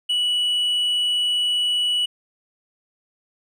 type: tone with tanh clipping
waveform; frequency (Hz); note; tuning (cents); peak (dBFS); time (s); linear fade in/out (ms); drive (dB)
triangle; 2945; F#7; -9; -19; 0.09-2.06; 10; 7
effects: none